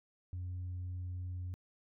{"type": "tone", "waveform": "sine", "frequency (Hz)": 90.3, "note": "F#2", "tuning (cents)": -42, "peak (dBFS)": -36, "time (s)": [0.33, 1.54], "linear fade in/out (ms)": 0, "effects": ["tanh soft clip ceiling -36 dBFS"]}